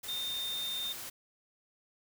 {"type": "tone in noise", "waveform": "sine", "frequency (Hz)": 3639, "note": "A#7", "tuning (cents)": -42, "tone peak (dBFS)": -34, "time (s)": [0.08, 0.93], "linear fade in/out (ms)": 10, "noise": "white", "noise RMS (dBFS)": -43, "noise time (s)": [0.03, 1.1], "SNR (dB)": 6, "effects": []}